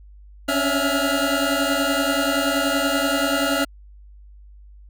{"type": "tone cluster", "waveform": "25% pulse", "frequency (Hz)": [273.9, 284.4, 662, 1414], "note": ["C#4", "C#4", "E5", "F6"], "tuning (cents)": [-21, 45, 7, 21], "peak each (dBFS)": -21, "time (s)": [0.48, 3.65], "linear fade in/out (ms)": 10, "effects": ["added 50 Hz sine -42 dBFS peak until 4.89 s"]}